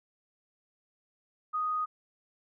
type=tone; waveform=sine; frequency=1244 Hz; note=D#6; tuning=1 cent flat; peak=-28 dBFS; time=1.53-1.86 s; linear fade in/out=20 ms; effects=none